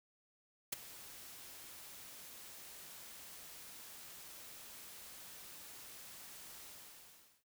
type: noise with ADSR envelope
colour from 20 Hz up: white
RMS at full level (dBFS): -36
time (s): 0.72-7.44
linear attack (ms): 9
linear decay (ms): 14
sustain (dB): -17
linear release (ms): 790
effects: none